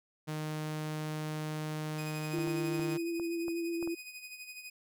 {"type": "tone", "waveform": "sawtooth", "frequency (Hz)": 154.1, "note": "D#3", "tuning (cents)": -16, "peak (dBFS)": -31, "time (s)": [0.27, 2.98], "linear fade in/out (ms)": 20}
{"type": "tone with tremolo", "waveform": "sawtooth", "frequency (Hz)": 2494, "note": "D#7", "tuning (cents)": 3, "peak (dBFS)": -39, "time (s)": [1.98, 4.7], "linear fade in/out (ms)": 5, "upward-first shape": "sine", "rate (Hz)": 12, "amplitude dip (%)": 60}
{"type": "tone with vibrato", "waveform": "sine", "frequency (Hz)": 337.2, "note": "E4", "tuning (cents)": 39, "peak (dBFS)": -32, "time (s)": [2.33, 3.95], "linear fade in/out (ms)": 10, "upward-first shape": "triangle", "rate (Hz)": 8.2, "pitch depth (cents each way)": 23}
{"type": "clicks", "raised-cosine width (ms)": 1, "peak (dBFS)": -30, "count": 7, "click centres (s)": [2.387, 2.474, 2.796, 3.198, 3.482, 3.827, 3.875]}
{"effects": []}